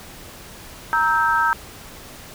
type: chord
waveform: sine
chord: E diminished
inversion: second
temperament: equal with one note detuned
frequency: 932.3 / 1299.6 / 1568 Hz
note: Bb5 / E6 / G6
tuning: 0 / -25 / 0 cents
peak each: -20 dBFS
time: 0.93-1.53 s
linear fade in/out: 0 ms
effects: pink hiss -40 dBFS RMS until 2.34 s